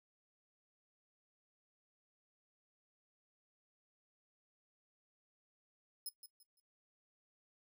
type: tone with echo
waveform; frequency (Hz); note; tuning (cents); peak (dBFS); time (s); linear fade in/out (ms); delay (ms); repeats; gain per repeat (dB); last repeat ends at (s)
5% pulse; 5140; E8; -45; -35; 6.06-6.09; 2; 170; 3; -11; 6.6
effects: noise-tail reverb RT60 0.1 s tail -17 dB re dry